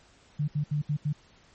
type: tone bursts at uneven times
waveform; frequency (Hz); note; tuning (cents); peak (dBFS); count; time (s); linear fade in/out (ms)
sine; 147.9; D3; +13; -24; 5; 0.39-0.48 / 0.55-0.64 / 0.71-0.82 / 0.89-0.97 / 1.05-1.13; 10
effects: pink hiss -59 dBFS RMS until 1.54 s + MP3 32 kbps